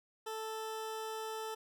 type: tone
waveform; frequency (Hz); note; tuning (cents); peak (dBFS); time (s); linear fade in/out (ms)
20% pulse; 440; A4; 0; -34; 0.26-1.55; 10
effects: none